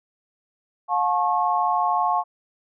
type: tone cluster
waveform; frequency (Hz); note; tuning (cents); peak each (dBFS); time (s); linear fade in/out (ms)
sine; 714 / 867 / 1089; F5 / A5 / C#6; +38 / -26 / -31; -23; 0.88-2.24; 50
effects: none